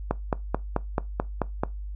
click train, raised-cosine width 1 ms, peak -9 dBFS, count 8, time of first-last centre 0.11-1.635 s, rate 4.59 Hz, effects noise-tail reverb RT60 0.2 s tail -20 dB re dry + added 50 Hz sine -32 dBFS peak until 1.95 s

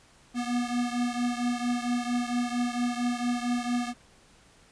square beating tone pair, 241.4 / 245.8 Hz, B3 / B3, -39 / -8 cents, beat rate 4.4 Hz, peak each -29 / -32 dBFS, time 0.34-3.94 s, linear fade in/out 50 ms, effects pink hiss -58 dBFS RMS until 4.71 s + resampled to 22050 Hz

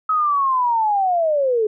sine linear sweep, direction down, 1284 to 415.3 Hz, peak -15 dBFS, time 0.09-1.67 s, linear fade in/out 5 ms, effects none

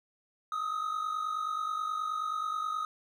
triangle tone pair together, 1248.6 / 1298 Hz, D#6 / E6, +6 / -27 cents, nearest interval minor second, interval 67 cents, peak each -30 / -36 dBFS, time 0.52-2.85 s, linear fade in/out 2 ms, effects none

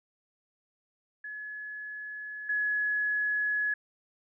sine tone pair in turn, 1700 / 1692 Hz, G#6 / G#6, +40 / +32 cents, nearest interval unison, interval 8 cents, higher first, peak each -37 / -26 dBFS, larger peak second, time 1.24-2.49 / 2.49-3.74 s, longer neither, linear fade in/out 5 ms, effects none

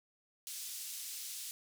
white band-pass noise, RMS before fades -44 dBFS, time 0.47-1.51 s, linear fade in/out 0 ms, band 3800 to 12000 Hz, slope 12 dB/octave, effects none

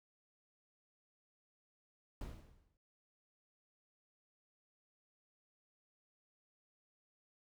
brown noise with exponential decay, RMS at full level -42 dBFS, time 2.21-2.77 s, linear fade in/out 1 ms, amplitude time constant 120 ms, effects none

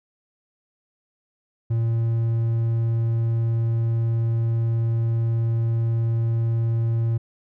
triangle tone, 114.8 Hz, A#2, 26 cents flat, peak -17 dBFS, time 1.7-7.18 s, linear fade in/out 10 ms, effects none

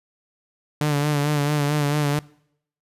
sawtooth tone with vibrato, 146.8 Hz, D3, in tune, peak -15 dBFS, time 0.81-2.19 s, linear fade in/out 2 ms, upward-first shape sine, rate 4.5 Hz, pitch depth 46 cents each way, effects noise-tail reverb RT60 0.7 s tail -23 dB re dry + resampled to 32000 Hz

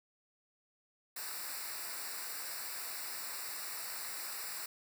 white noise with comb filter, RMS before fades -42 dBFS, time 1.16-4.66 s, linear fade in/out 5 ms, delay 0.31 ms, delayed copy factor -0.9, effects none

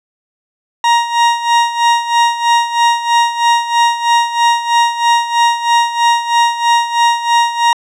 40% pulse tone with tremolo, 940 Hz, A#5, 14 cents sharp, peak -6 dBFS, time 0.84-7.73 s, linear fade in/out 2 ms, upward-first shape sine, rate 3.1 Hz, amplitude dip 75%, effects low-pass 6000 Hz 12 dB/octave

